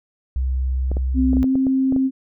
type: tone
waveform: sine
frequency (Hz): 64.7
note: C2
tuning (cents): -19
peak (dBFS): -18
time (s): 0.36-1.43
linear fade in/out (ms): 0
type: clicks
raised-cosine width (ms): 2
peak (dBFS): -15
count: 9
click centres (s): 0.916 / 0.969 / 1.332 / 1.369 / 1.442 / 1.555 / 1.668 / 1.924 / 1.963
type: tone with pitch glide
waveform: sine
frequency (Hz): 259.6 to 264.7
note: C4 to C4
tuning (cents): -13 to +20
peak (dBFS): -15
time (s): 1.14-2.11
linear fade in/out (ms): 50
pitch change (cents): +33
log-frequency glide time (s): 1.43-1.53
effects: none